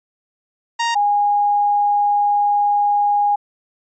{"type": "tone pair in turn", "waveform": ["sawtooth", "sine"], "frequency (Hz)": [932.3, 820.9], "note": ["A#5", "G#5"], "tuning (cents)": [0, -20], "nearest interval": "major second", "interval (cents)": 220, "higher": "first", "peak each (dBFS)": -13, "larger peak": "neither", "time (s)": [[0.79, 0.95], [0.95, 3.36]], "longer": "second", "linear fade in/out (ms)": 10, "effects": ["resampled to 16000 Hz"]}